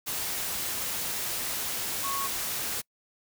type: tone in noise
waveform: sine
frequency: 1104 Hz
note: C#6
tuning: 7 cents flat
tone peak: -31 dBFS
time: 2.03-2.28 s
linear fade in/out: 20 ms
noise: white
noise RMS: -32 dBFS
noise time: 0.06-2.82 s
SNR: -2 dB
effects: noise-tail reverb RT60 0.1 s tail -26 dB re dry

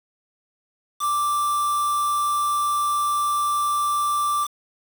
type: tone with quantisation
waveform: triangle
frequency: 1174.7 Hz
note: D6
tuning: in tune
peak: -18 dBFS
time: 0.99-4.48 s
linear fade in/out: 50 ms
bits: 5
effects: none

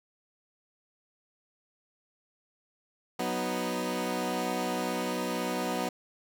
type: chord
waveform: 15% pulse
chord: B major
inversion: second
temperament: equal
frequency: 185 / 246.9 / 311.1 Hz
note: F#3 / B3 / D#4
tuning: 0 / 0 / 0 cents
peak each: -28 / -26 / -30 dBFS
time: 3.19-5.89 s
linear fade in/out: 5 ms
effects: none

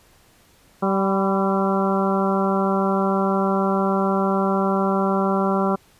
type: harmonic tone with a mistuned harmonic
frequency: 193.8 Hz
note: G3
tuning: 20 cents flat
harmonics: 1 / 2 / 3 / 4 / 5 / 6 / 7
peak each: -21 / -24 / -26 / -27 / -28 / -29 / -29 dBFS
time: 0.82-5.76 s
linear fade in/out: 10 ms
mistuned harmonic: 5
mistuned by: +47 cents
effects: pink hiss -55 dBFS RMS until 5.99 s + resampled to 32000 Hz

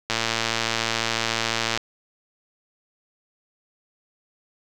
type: click train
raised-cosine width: 0.2 ms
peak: -5 dBFS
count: 192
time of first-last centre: 0.1-1.775 s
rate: 114 Hz
effects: none

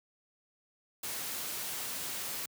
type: noise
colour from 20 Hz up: white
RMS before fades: -38 dBFS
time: 1.03-2.46 s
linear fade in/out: 5 ms
effects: high-pass 80 Hz 12 dB/octave

